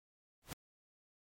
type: noise with exponential growth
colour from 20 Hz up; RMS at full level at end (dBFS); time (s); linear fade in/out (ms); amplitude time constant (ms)
pink; -39; 0.42-0.53; 1; 23
effects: MP3 64 kbps